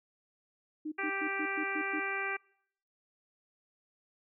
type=tone bursts; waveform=sine; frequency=307.1 Hz; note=D#4; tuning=23 cents flat; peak=-34 dBFS; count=7; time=0.85-2 s; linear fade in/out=10 ms; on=70 ms; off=110 ms
type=harmonic tone; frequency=392 Hz; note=G4; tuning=in tune; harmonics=1 / 2 / 3 / 4 / 5 / 6 / 7; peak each=-41 / -42 / -41 / -38 / -39 / -38 / -49 dBFS; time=0.98-2.37 s; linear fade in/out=10 ms
effects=noise-tail reverb RT60 0.7 s tail -26 dB re dry